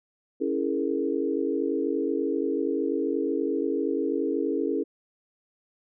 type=chord; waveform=sine; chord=A# half-diminished seventh; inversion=first; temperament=equal with one note detuned; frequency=277.2 / 329.6 / 415.3 / 463.7 Hz; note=C#4 / E4 / G#4 / A#4; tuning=0 / 0 / 0 / -9 cents; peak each=-29 / -29 / -29 / -31 dBFS; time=0.4-4.84 s; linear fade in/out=20 ms; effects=none